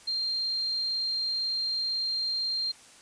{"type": "tone", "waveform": "sine", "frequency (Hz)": 4186, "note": "C8", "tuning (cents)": 0, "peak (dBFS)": -27, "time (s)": [0.07, 2.72], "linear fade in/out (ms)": 10, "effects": ["white hiss -53 dBFS RMS until 3.01 s", "resampled to 22050 Hz"]}